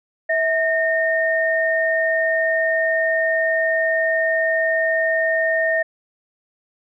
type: tone pair together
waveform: sine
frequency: 648.4 / 1834 Hz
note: E5 / A#6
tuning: -29 / -29 cents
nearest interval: octave + tritone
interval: 1800 cents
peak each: -19 dBFS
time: 0.29-5.83 s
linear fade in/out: 10 ms
effects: none